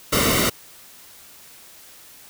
pink noise with comb filter, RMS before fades -19 dBFS, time 0.12-0.5 s, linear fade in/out 10 ms, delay 1.2 ms, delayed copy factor -0.7, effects white hiss -46 dBFS RMS until 2.29 s

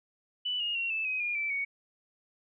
sine tone with pitch steps, 2975 / 2855 / 2741 / 2631 / 2525 / 2423 / 2326 / 2233 Hz, F#7 / F7 / F7 / E7 / D#7 / D#7 / D7 / C#7, +9 / +37 / -33 / -4 / +25 / -47 / -17 / +12 cents, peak -29 dBFS, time 0.45-1.65 s, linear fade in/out 10 ms, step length 150 ms, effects none

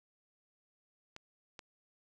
clicks, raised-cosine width 0.2 ms, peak -29 dBFS, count 2, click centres 1.164 / 1.592 s, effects none

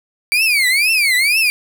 35% pulse tone with vibrato, 2300 Hz, D7, 37 cents flat, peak -10 dBFS, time 0.32-1.5 s, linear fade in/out 0 ms, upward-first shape triangle, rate 2.1 Hz, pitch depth 290 cents each way, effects none

